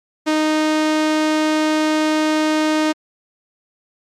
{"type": "tone", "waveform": "sawtooth", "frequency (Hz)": 309.5, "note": "D#4", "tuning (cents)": -9, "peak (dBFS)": -11, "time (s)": [0.26, 2.93], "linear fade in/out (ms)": 20, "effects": ["low-pass 7000 Hz 12 dB/octave", "Opus 48 kbps"]}